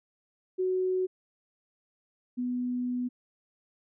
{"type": "tone pair in turn", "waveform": "sine", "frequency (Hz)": [371, 247.6], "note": ["F#4", "B3"], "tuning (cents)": [5, 5], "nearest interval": "perfect fifth", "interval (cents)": 700, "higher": "first", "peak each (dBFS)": [-25, -28], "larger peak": "first", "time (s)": [[0.58, 1.07], [2.37, 3.09]], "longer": "second", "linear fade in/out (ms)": 20, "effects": []}